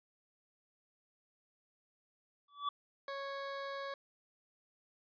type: tone with exponential growth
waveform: square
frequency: 1149 Hz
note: D6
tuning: 38 cents flat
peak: -31 dBFS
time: 2.48-2.69 s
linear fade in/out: 5 ms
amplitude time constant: 44 ms
type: tone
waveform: 20% pulse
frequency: 553 Hz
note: C#5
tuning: 4 cents flat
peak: -35 dBFS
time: 3.08-3.94 s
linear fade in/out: 2 ms
effects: resampled to 11025 Hz